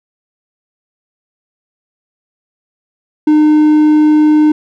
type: tone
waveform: triangle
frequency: 304.3 Hz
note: D#4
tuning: 38 cents flat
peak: -3 dBFS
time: 3.27-4.52 s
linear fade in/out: 5 ms
effects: none